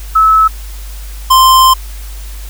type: tone pair in turn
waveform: sine / square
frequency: 1300 / 1043.8 Hz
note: E6 / C6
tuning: -24 / -4 cents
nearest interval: major third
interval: 380 cents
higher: first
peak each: -4 dBFS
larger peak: neither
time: 0.15-0.48 / 1.3-1.74 s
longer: second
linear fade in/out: 10 ms
effects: added 50 Hz sine -23 dBFS peak until 2.49 s + white hiss -35 dBFS RMS until 2.49 s